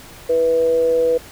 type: tone with amplitude modulation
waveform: sine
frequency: 491.1 Hz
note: B4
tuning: 10 cents flat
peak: -11 dBFS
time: 0.29-1.18 s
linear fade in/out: 10 ms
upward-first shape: sine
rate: 163 Hz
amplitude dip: 45%
effects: pink hiss -40 dBFS RMS until 1.31 s